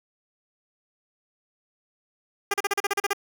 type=tone bursts; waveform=10% pulse; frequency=402.5 Hz; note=G4; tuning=46 cents sharp; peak=-13 dBFS; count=10; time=2.51-3.133 s; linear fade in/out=5 ms; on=29 ms; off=37 ms; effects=none